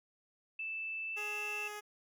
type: tone with pitch glide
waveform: sine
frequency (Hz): 2640 to 2665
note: E7 to E7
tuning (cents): +2 to +18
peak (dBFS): -37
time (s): 0.59-1.68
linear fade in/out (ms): 5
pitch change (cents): +16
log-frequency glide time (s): 1.07-1.21
type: tone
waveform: 10% pulse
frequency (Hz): 418.2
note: G#4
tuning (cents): +12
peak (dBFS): -34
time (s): 1.16-1.81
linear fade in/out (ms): 20
effects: none